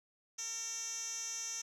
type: tone with band-pass filter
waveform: 10% pulse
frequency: 455 Hz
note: A#4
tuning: 42 cents flat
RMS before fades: -41 dBFS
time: 0.38-1.62 s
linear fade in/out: 10 ms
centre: 5900 Hz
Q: 7.4
effects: none